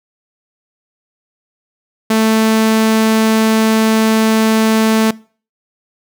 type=tone; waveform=sawtooth; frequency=220.7 Hz; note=A3; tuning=5 cents sharp; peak=-6 dBFS; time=2.1-5.11 s; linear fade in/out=5 ms; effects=noise-tail reverb RT60 0.4 s tail -22 dB re dry